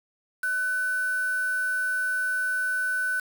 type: tone with quantisation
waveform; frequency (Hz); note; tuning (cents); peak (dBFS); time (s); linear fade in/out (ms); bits
sine; 1500; F#6; +23; -24; 0.43-3.2; 5; 6
effects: none